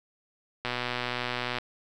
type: click train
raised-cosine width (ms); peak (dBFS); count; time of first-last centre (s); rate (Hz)
0.3; -14; 116; 0.65-1.585; 123
effects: none